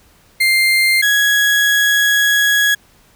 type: tone pair in turn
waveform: 35% pulse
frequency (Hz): 2100 / 1666.8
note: C7 / G#6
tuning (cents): +6 / +6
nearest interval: major third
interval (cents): 400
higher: first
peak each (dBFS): -9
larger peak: neither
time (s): 0.4-1.02 / 1.02-2.75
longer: second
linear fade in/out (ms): 10
effects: pink hiss -51 dBFS RMS until 3.15 s